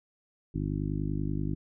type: harmonic tone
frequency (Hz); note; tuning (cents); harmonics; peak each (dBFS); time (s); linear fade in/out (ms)
50.3; G1; +45; 1 / 2 / 3 / 4 / 5 / 6 / 7; -35 / -36 / -33 / -40 / -37 / -37 / -43; 0.54-1.55; 10
effects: none